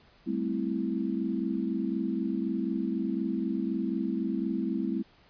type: chord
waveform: sine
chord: A minor seventh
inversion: third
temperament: equal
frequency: 196 / 220 / 261.6 / 329.6 Hz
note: G3 / A3 / C4 / E4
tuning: 0 / 0 / 0 / 0 cents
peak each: -33 dBFS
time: 0.26-5.03 s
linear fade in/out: 20 ms
effects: pink hiss -60 dBFS RMS until 5.29 s + resampled to 11025 Hz